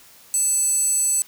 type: tone with high-pass filter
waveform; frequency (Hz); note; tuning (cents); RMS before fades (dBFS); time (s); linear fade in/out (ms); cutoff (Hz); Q
square; 883; A5; +6; -20; 0.34-1.22; 0; 7800; 9.1
effects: white hiss -49 dBFS RMS until 1.27 s